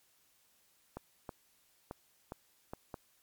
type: clicks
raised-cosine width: 1 ms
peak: -27 dBFS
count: 6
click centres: 0.97 / 1.292 / 1.911 / 2.321 / 2.735 / 2.942 s
effects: white hiss -70 dBFS RMS until 3.22 s + MP3 96 kbps